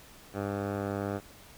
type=tone with low-pass filter; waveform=10% pulse; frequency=100.2 Hz; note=G2; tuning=38 cents sharp; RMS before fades=-33 dBFS; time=0.33-1.21 s; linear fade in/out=50 ms; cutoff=1100 Hz; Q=1.8; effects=pink hiss -53 dBFS RMS until 1.57 s